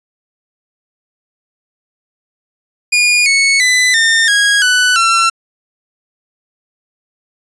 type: tone with pitch steps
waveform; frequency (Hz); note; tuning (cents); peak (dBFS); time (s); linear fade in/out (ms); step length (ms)
sawtooth; 2436 / 2208 / 2002 / 1814.4 / 1644.7 / 1490.9 / 1351.5; D#7 / C#7 / B6 / A#6 / G#6 / F#6 / E6; -37 / -7 / +23 / -47 / -17 / +13 / +43; -5; 2.92-5.3; 10; 340
effects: resampled to 22050 Hz